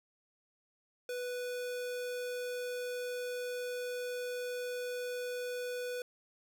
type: tone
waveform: square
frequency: 493.9 Hz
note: B4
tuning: in tune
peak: -37 dBFS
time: 1.09-6.02 s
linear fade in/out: 2 ms
effects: none